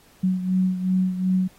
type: beating tone pair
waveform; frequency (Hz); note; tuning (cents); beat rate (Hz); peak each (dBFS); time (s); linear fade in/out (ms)
sine; 185 / 187.7; F#3 / F#3; 0 / +25; 2.7; -20 / -26; 0.23-1.48; 10
effects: pink hiss -55 dBFS RMS until 1.58 s + AAC 48 kbps